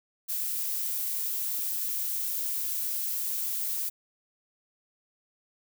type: noise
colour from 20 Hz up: violet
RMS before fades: -31 dBFS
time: 0.28-3.9 s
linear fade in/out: 20 ms
effects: none